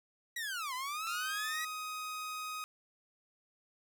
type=linear two-way sweep; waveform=sawtooth; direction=down then up; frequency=1952 to 987.8 to 1952 Hz; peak=-33 dBFS; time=0.36-1.65 s; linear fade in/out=5 ms; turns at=0.74 s
type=tone; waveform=sawtooth; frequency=1254 Hz; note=D#6; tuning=13 cents sharp; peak=-35 dBFS; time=1.07-2.64 s; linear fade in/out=0 ms
effects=none